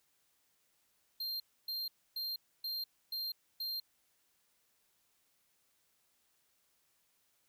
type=tone bursts; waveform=square; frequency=4186 Hz; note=C8; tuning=in tune; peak=-37 dBFS; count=6; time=1.2-3.8 s; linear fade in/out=5 ms; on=200 ms; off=280 ms; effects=white hiss -75 dBFS RMS until 7.48 s